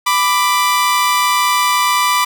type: tone pair together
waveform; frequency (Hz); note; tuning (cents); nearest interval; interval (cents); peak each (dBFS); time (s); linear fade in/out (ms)
sawtooth; 992 / 1178.1; B5 / D6; +7 / +5; minor third; 298; -11; 0.06-2.25; 10
effects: none